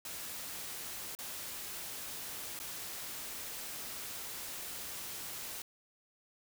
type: noise with dropouts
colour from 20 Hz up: white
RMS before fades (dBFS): -43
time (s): 0.05-5.62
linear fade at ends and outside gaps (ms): 2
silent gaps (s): 1.151-1.188 / 2.591-2.599
effects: none

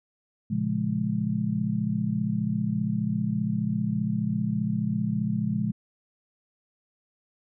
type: chord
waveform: sine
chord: Bb minor seventh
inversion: none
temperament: just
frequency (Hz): 116.54 / 139.85 / 174.81 / 209.8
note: Bb2 / Db3 / F3 / Ab3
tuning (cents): 0 / +16 / +2 / +18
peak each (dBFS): -31 / -32 / -30 / -27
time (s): 0.5-5.72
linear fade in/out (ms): 10
effects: none

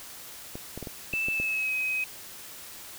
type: clicks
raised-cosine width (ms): 2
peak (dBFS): -23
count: 7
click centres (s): 0.555 / 0.776 / 0.827 / 0.872 / 1.137 / 1.285 / 1.4
type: tone with pitch glide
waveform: sine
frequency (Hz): 2640 to 2530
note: E7 to D#7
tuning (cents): +2 to +28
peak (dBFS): -26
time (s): 1.13-2.04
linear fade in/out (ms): 2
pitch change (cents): -74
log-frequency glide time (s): 1.32-1.74
effects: white hiss -44 dBFS RMS until 2.98 s

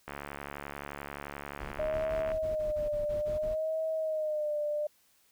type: click train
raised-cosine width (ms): 0.5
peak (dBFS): -24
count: 161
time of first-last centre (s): 0.08-2.318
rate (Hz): 71.5
type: noise bursts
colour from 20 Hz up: brown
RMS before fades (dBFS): -42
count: 12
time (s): 1.59-3.556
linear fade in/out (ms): 20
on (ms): 140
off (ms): 26
type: tone with vibrato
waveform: sine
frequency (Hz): 616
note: D#5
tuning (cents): -17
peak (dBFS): -29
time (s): 1.79-4.87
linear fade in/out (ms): 5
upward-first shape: sine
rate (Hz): 0.61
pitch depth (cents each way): 62
effects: white hiss -67 dBFS RMS until 5.31 s

